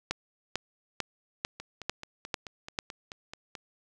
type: two click trains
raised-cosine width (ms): 0.2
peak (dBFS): -12 / -23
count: 7 / 10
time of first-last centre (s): 0.11-2.789 / 1.6-3.552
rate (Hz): 2.24 / 4.61
effects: none